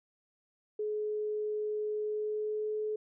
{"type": "tone with pitch glide", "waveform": "sine", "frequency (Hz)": [424.1, 428], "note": ["G#4", "A4"], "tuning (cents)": [36, -48], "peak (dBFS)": -31, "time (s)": [0.79, 2.96], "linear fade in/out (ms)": 5, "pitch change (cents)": 16, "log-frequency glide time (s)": [2.02, 2.78], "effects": []}